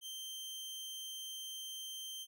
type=tone; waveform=sawtooth; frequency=3136 Hz; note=G7; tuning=in tune; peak=-40 dBFS; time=0.01-2.27 s; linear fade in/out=50 ms; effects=none